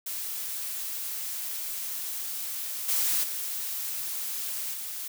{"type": "noise with level steps", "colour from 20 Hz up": "blue", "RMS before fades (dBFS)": [-34, -26, -33, -36], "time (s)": [0.06, 5.08], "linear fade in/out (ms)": 5, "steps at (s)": [2.88, 3.23, 4.73], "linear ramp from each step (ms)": 10, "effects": []}